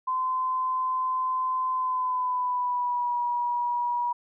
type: tone with pitch glide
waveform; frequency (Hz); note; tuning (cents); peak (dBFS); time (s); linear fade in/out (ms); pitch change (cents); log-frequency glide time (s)
sine; 1028 to 964.7; C6 to B5; -31 to -41; -24; 0.07-4.13; 10; -110; 1.73-3.19
effects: none